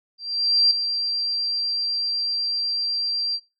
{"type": "tone with ADSR envelope", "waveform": "sine", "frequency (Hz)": 4723, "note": "D8", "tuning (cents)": 9, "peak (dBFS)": -13, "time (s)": [0.18, 3.4], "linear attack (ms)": 530, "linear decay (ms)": 3, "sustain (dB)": -9, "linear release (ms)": 54, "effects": ["noise-tail reverb RT60 0.3 s tail -22 dB re dry", "AAC 64 kbps"]}